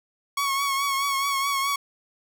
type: tone with vibrato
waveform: sawtooth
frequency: 1108 Hz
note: C#6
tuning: 1 cent flat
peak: -19 dBFS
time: 0.37-1.76 s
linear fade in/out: 5 ms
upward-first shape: triangle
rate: 4.7 Hz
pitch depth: 46 cents each way
effects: none